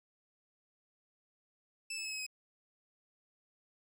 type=tone with pitch steps; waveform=20% pulse; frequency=2635 / 2609 / 2584 / 2559 / 2534 Hz; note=E7 / E7 / E7 / D#7 / D#7; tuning=-1 / -18 / -35 / +48 / +31 cents; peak=-33 dBFS; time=1.9-2.265 s; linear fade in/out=5 ms; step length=73 ms; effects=none